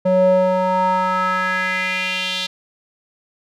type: tone with band-pass filter sweep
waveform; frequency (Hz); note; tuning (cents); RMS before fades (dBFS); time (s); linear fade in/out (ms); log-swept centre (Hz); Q
square; 185; F#3; 0; -18; 0.05-2.47; 10; 460 to 3700; 3.5
effects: none